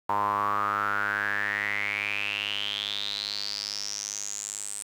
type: tone with band-pass filter sweep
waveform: sawtooth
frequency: 102.4 Hz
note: G#2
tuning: 24 cents flat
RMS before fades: -30 dBFS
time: 0.09-4.83 s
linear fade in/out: 5 ms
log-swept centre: 950 to 8600 Hz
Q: 8.7
effects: 9-bit